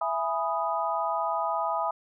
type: chord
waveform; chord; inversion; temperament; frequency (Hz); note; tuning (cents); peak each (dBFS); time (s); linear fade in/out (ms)
sine; E major seventh; none; equal with one note detuned; 665 / 830.6 / 987.8 / 1244.5; E5 / G#5 / B5 / D#6; +15 / 0 / 0 / 0; -31; 0.01-1.91; 5
effects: none